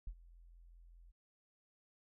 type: tone with ADSR envelope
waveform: sine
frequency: 42.54 Hz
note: F1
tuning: 45 cents flat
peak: -38 dBFS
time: 0.07-1.12 s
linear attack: 4 ms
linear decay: 62 ms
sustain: -19 dB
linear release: 22 ms
effects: none

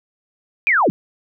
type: linear sweep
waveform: sine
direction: down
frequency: 2489 to 130.81 Hz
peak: -12 dBFS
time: 0.67-0.9 s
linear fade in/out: 0 ms
effects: none

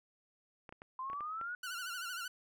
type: clicks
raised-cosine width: 0.5 ms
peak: -34 dBFS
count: 7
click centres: 0.692 / 0.725 / 0.819 / 1.1 / 1.132 / 1.207 / 1.413 s
type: exponential sweep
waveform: sine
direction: up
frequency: 1024 to 1480 Hz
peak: -38 dBFS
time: 0.99-1.55 s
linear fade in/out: 2 ms
type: tone with vibrato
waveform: sawtooth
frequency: 1434 Hz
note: F6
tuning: 45 cents sharp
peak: -36 dBFS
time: 1.63-2.28 s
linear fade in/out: 5 ms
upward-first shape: sine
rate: 13 Hz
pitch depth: 92 cents each way
effects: none

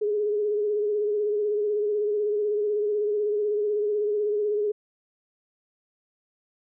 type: tone with vibrato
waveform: sine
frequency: 417.8 Hz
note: G#4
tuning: 10 cents sharp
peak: -22 dBFS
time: 0.01-4.72 s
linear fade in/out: 10 ms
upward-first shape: sine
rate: 16 Hz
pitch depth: 40 cents each way
effects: none

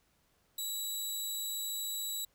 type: tone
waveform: 15% pulse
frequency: 3909 Hz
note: B7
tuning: 19 cents flat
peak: -28 dBFS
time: 0.58-2.25 s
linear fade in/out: 5 ms
effects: pink hiss -72 dBFS RMS until 2.34 s

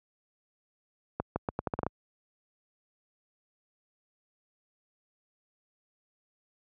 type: accelerating click train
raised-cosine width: 1 ms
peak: -15 dBFS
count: 9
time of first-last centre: 1.2-1.866 s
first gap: 160 ms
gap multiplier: 0.8
effects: high-pass 60 Hz 12 dB/octave

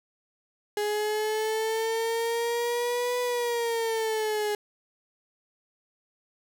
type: exponential two-way sweep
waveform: 35% pulse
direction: up then down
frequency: 415.3 to 493.9 to 415.3 Hz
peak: -24 dBFS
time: 0.77-4.55 s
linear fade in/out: 2 ms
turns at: 3.2 s
effects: none

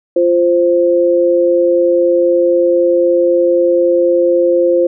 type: tone pair together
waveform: sine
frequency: 347.2 / 523.3 Hz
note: F4 / C5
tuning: -10 / 0 cents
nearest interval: perfect fifth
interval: 710 cents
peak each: -12 / -10 dBFS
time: 0.16-4.87 s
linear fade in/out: 5 ms
effects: none

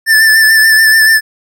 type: tone with vibrato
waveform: square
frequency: 1765 Hz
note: A6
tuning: 5 cents sharp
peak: -5 dBFS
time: 0.06-1.21 s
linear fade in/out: 50 ms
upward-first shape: sine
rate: 6.9 Hz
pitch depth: 30 cents each way
effects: none

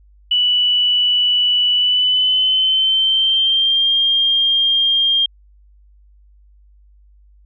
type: tone with pitch glide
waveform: sine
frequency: 2960 to 3209 Hz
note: F#7 to G7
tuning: 0 to +40 cents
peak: -12 dBFS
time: 0.31-5.26 s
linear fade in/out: 5 ms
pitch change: +140 cents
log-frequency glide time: 1.74-3.92 s
effects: added 50 Hz sine -46 dBFS peak until 7.45 s

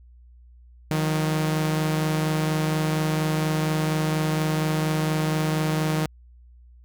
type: tone pair together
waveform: sawtooth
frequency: 155.56 / 179.8 Hz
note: D#3 / F#3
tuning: 0 / -49 cents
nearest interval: minor third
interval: 251 cents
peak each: -18 / -27 dBFS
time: 0.91-6.06 s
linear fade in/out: 0 ms
effects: added 60 Hz sine -47 dBFS peak until 6.84 s

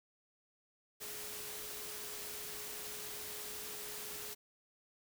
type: tone in noise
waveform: sine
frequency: 420.9 Hz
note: G#4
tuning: 23 cents sharp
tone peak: -54 dBFS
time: 1-4.35 s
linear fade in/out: 20 ms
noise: white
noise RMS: -45 dBFS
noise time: 1-4.35 s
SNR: -12 dB
effects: none

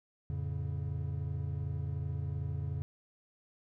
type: chord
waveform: triangle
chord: F augmented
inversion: none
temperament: equal with one note detuned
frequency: 87.31 / 110 / 140.61 Hz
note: F2 / A2 / C#3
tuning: 0 / 0 / +25 cents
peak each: -35 / -39 / -35 dBFS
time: 0.3-2.82 s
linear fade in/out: 0 ms
effects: none

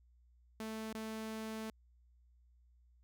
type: tone with dropouts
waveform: sawtooth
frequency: 220 Hz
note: A3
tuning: in tune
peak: -37 dBFS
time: 0.6-1.7 s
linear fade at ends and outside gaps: 2 ms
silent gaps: 0.928-0.948 s
effects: added 60 Hz sine -64 dBFS peak until 3.03 s

